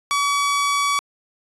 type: tone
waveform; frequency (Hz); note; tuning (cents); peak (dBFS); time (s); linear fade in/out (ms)
sawtooth; 1138; C#6; +45; -14; 0.11-0.99; 0
effects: resampled to 24000 Hz